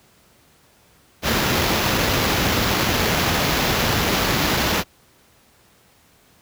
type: noise with sample-and-hold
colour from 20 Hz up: pink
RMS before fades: -19 dBFS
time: 1.22-4.84 s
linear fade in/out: 50 ms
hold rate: 8820 Hz
effects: pink hiss -55 dBFS RMS until 6.41 s + high-pass 60 Hz 12 dB/octave